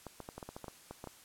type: clicks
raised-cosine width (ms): 1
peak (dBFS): -29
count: 12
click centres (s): 0.067 / 0.203 / 0.289 / 0.38 / 0.428 / 0.49 / 0.565 / 0.643 / 0.682 / 0.91 / 1.041 / 1.073
effects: white hiss -58 dBFS RMS until 1.24 s + low-pass 12000 Hz 12 dB/octave